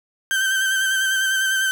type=tone with vibrato; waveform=35% pulse; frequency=1555 Hz; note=G6; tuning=14 cents flat; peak=-16 dBFS; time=0.31-1.71 s; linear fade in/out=0 ms; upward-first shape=square; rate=10 Hz; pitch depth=21 cents each way; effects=none